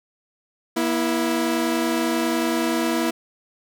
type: tone pair together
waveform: sawtooth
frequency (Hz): 239.3 / 329.6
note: A#3 / E4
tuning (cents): +46 / 0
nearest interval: tritone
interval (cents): 554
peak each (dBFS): -20 / -18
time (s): 0.76-3.11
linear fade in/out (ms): 10
effects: none